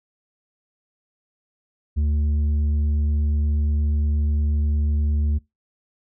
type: tone with tanh clipping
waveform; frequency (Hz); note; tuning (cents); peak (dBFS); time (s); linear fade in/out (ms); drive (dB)
triangle; 74.3; D2; +21; -19; 1.96-5.39; 20; 10
effects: noise-tail reverb RT60 0.2 s tail -23 dB re dry